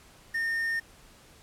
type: tone with quantisation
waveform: triangle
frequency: 1825 Hz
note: A#6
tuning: 37 cents flat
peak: -25 dBFS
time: 0.34-0.8 s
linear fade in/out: 10 ms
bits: 8
effects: pink hiss -55 dBFS RMS until 1.42 s + low-pass 12000 Hz 12 dB/octave